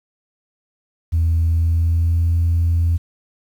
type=tone with pitch glide; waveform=sine; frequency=82.41 to 84.24 Hz; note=E2 to E2; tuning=0 to +38 cents; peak=-12 dBFS; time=1.12-2.98 s; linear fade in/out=20 ms; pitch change=+38 cents; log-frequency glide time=1.43-2.34 s; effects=tanh soft clip ceiling -11 dBFS + 8-bit